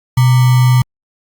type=tone with sample-and-hold; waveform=sine; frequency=125.5 Hz; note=B2; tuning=28 cents sharp; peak=-6 dBFS; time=0.17-0.82 s; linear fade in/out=5 ms; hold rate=1050 Hz; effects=Opus 48 kbps